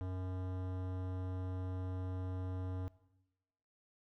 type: tone with hard clipping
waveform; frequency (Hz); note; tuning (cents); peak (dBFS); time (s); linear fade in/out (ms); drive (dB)
sine; 92.5; F#2; 0; -40; 0.01-2.88; 0; 18
effects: noise-tail reverb RT60 1.0 s tail -19 dB re dry